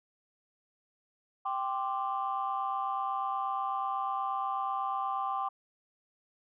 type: chord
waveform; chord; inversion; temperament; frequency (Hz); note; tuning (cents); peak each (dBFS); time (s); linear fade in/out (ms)
sine; G suspended fourth; none; equal; 784 / 1046.5 / 1174.7; G5 / C6 / D6; 0 / 0 / 0; -33 / -35 / -34; 1.45-5.49; 10
effects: tanh soft clip ceiling -22 dBFS